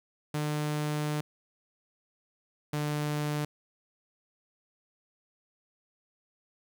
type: tone pair in turn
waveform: sawtooth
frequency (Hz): 150 / 148.88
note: D3 / D3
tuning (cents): +37 / +24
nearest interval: unison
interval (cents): 13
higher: first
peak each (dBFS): -25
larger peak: neither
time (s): 0.34-1.21 / 2.73-3.45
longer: first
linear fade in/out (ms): 5
effects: 11-bit